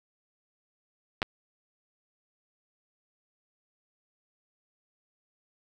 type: clicks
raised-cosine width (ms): 0.3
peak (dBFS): -12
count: 2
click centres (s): 1.219 / 1.228
effects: none